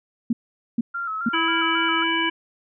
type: tone bursts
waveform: sine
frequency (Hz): 233.1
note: A#3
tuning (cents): 0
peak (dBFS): -17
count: 3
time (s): 0.3-1.29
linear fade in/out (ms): 5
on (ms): 30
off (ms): 450
type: tone with vibrato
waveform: sine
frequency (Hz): 1338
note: E6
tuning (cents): +25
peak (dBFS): -25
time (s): 0.94-2.04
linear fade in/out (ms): 10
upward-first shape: square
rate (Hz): 3.7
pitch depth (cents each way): 61
type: harmonic tone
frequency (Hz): 329.6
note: E4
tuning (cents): 0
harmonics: 1 / 3 / 5 / 7 / 9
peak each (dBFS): -26 / -26 / -26 / -26 / -26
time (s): 1.33-2.3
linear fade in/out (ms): 10
effects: none